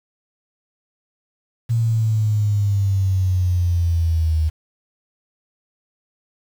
sine exponential sweep, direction down, 116.54 to 77.78 Hz, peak -15 dBFS, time 1.69-4.5 s, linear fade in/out 20 ms, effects 7-bit

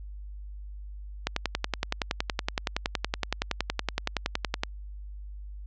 click train, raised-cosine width 0.2 ms, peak -8 dBFS, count 37, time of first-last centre 1.27-4.634 s, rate 10.7 Hz, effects added 50 Hz sine -38 dBFS peak until 5.66 s + low-pass 5000 Hz 12 dB/octave

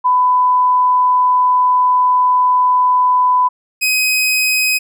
sine / sawtooth tone pair in turn, 1000 / 2520 Hz, B5 / D#7, +21 / +21 cents, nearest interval octave + major third, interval 1600 cents, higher second, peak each -9 dBFS, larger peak neither, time 0.04-3.49 / 3.81-4.79 s, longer first, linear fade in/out 20 ms, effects none

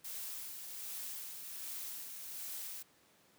blue noise with tremolo, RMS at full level -43 dBFS, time 0.04-2.83 s, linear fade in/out 10 ms, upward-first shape sine, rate 1.3 Hz, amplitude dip 40%, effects pink hiss -67 dBFS RMS until 3.38 s + high-pass 150 Hz 12 dB/octave

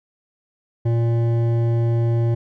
sine tone with hard clipping, 116.54 Hz, A#2, in tune, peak -18 dBFS, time 0.85-2.35 s, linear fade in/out 10 ms, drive 11 dB, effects none

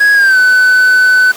triangle tone with pitch glide, 1661.2 to 1505.8 Hz, G#6 to F#6, 0 to +30 cents, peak -3 dBFS, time 0-1.32 s, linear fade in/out 10 ms, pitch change -170 cents, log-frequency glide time 0.14-0.38 s, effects pink hiss -28 dBFS RMS until 1.36 s + high-pass 400 Hz 12 dB/octave

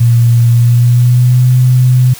sine tone with pitch glide, 118.1 to 126.58 Hz, A#2 to B2, +23 to +43 cents, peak -4 dBFS, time 0-2.14 s, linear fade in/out 10 ms, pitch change +120 cents, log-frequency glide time 0.51-1.53 s, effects white hiss -31 dBFS RMS until 2.19 s

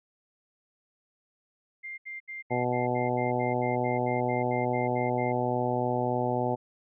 sine tone bursts, 2100 Hz, C7, 6 cents sharp, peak -36 dBFS, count 16, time 1.83-5.325 s, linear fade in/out 20 ms, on 150 ms, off 73 ms
harmonic tone, 123.47 Hz, B2, in tune, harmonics 1 / 2 / 3 / 4 / 5 / 6 / 7, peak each -33 / -33 / -33 / -33 / -33 / -33 / -33 dBFS, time 2.5-6.56 s, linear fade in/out 20 ms
effects none

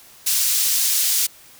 pink high-pass noise, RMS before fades -19 dBFS, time 0.26-1.27 s, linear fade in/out 10 ms, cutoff 5200 Hz, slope 12 dB/octave, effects white hiss -47 dBFS RMS until 1.59 s

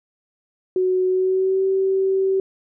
sine tone with pitch glide, 370 to 383.9 Hz, F#4 to G4, 0 to -36 cents, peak -16 dBFS, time 0.76-2.4 s, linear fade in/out 2 ms, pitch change +64 cents, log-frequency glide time 1.07-1.65 s, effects none

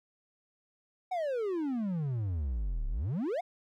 triangle exponential two-way sweep, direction down then up, 764 to 33.21 to 764 Hz, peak -28 dBFS, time 1.11-3.41 s, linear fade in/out 10 ms, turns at 2.88 s, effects none

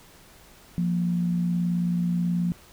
sine tone pair together, 175 / 233.6 Hz, F3 / A#3, +4 / +4 cents, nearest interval perfect fourth, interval 500 cents, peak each -22 / -33 dBFS, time 0.78-2.52 s, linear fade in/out 0 ms, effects pink hiss -52 dBFS RMS until 2.72 s

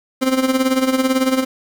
30% pulse tone with tremolo, 261.6 Hz, C4, in tune, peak -9 dBFS, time 0.21-1.45 s, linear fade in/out 20 ms, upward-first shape sine, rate 18 Hz, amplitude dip 70%, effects 7-bit

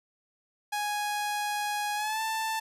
sawtooth tone with pitch glide, 830.6 to 885.1 Hz, G#5 to A5, 0 to +10 cents, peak -25 dBFS, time 0.72-2.6 s, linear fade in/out 10 ms, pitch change +110 cents, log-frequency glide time 1.95-2.21 s, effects resampled to 32000 Hz

